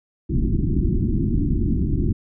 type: low-pass noise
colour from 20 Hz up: pink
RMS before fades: -20 dBFS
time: 0.29-2.13 s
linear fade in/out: 10 ms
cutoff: 360 Hz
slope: 96 dB/octave
effects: none